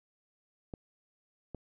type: clicks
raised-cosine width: 2 ms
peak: -27 dBFS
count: 2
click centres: 0.738 / 1.547 s
effects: none